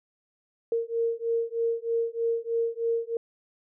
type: beating tone pair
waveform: sine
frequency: 460 / 463.2 Hz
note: A#4 / A#4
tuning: -23 / -11 cents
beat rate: 3.2 Hz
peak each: -28 dBFS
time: 0.72-3.17 s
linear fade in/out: 2 ms
effects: none